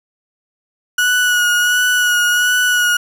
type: tone with vibrato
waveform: 35% pulse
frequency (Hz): 1462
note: F#6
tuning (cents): -21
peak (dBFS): -10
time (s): 0.98-2.97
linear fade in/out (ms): 5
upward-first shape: sine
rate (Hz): 1.4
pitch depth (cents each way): 25
effects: 8-bit